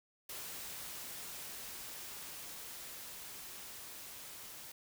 white noise with level ramp, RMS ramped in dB -45 to -50 dBFS, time 0.29-4.72 s, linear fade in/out 5 ms, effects none

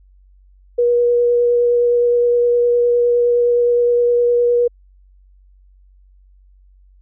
sine tone with vibrato, 480.8 Hz, B4, 46 cents flat, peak -11 dBFS, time 0.78-4.68 s, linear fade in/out 10 ms, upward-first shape sine, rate 9.7 Hz, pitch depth 9 cents each way, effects added 47 Hz sine -46 dBFS peak until 7.01 s

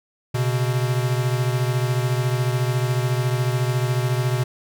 square beating tone pair, 123.47 / 137.47 Hz, B2 / C#3, 0 / -14 cents, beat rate 14 Hz, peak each -21 / -26 dBFS, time 0.34-4.44 s, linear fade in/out 10 ms, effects none

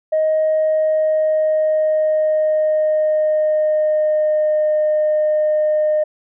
sine tone with pitch glide, 626 to 611.3 Hz, D#5 to D#5, +10 to -31 cents, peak -12 dBFS, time 0.12-6.04 s, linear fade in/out 10 ms, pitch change -41 cents, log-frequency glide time 0.42-4.74 s, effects tanh soft clip ceiling -10 dBFS

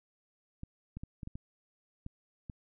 clicks, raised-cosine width 5 ms, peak -29 dBFS, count 8, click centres 0.634 / 0.97 / 1.035 / 1.232 / 1.274 / 1.355 / 2.064 / 2.498 s, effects none

